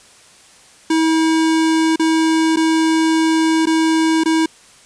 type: tone with dropouts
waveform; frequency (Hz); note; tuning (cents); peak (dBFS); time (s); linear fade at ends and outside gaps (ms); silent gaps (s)
square; 321.3; E4; -44; -13; 0.9-4.46; 5; 1.96-1.995 / 2.561-2.569 / 3.657-3.669 / 4.237-4.257
effects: white hiss -46 dBFS RMS until 4.85 s + resampled to 22050 Hz